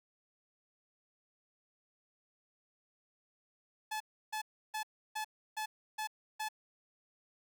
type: tone bursts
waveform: sawtooth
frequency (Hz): 862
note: A5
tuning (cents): -36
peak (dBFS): -32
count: 7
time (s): 3.91-6.488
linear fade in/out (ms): 10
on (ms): 94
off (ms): 320
effects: none